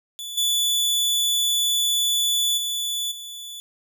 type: tone with level steps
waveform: sawtooth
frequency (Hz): 3463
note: A7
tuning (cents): -28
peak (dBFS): -28 / -16 / -21 / -31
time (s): 0.19-3.6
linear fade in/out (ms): 0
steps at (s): 0.37 / 2.57 / 3.11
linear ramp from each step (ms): 10
effects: none